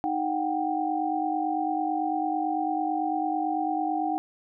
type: tone cluster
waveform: sine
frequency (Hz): 311.3 / 734 / 783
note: D#4 / F#5 / G5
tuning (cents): +1 / -14 / -2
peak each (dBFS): -29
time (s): 0.04-4.18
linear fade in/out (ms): 0
effects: none